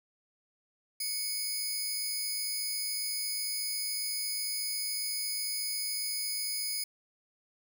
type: tone pair together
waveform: 15% pulse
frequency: 2217 / 4977 Hz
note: C#7 / D#8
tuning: 0 / 0 cents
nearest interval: octave + major second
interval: 1400 cents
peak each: -34 / -26 dBFS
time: 1-6.84 s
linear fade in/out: 5 ms
effects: none